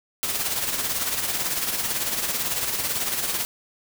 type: noise with tremolo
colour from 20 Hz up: white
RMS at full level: -24 dBFS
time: 0.23-3.45 s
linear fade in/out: 0 ms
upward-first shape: sine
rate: 18 Hz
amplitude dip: 50%
effects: none